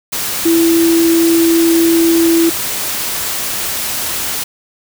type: tone in noise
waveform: sine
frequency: 332.6 Hz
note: E4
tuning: 16 cents sharp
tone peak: -8 dBFS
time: 0.45-2.5 s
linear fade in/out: 10 ms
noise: white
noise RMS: -19 dBFS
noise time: 0.12-4.44 s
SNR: +8 dB
effects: none